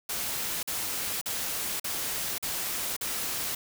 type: noise bursts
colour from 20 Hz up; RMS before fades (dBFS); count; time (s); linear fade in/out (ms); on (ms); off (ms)
white; -32; 6; 0.09-3.55; 5; 540; 44
effects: none